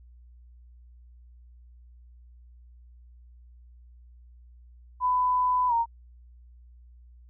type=tone with pitch glide; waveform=sine; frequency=1000 to 927.7 Hz; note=B5 to A#5; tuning=+21 to -9 cents; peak=-21 dBFS; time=5-5.86 s; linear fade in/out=50 ms; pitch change=-130 cents; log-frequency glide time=5.68-5.73 s; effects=added 60 Hz sine -49 dBFS peak until 7.29 s